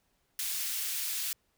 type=high-pass noise; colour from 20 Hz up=white; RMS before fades=-34 dBFS; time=0.39-1.33 s; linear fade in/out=2 ms; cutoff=2200 Hz; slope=12 dB/octave; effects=pink hiss -74 dBFS RMS until 1.57 s